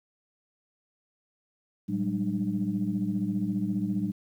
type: tone cluster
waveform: sine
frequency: 112.7 / 188.9 / 203.7 / 300.1 Hz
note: A2 / F#3 / G#3 / D4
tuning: +42 / +36 / -33 / +38 cents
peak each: -36 / -29 / -30 / -33 dBFS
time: 1.88-4.12 s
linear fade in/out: 20 ms
effects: tanh soft clip ceiling -16 dBFS + 10-bit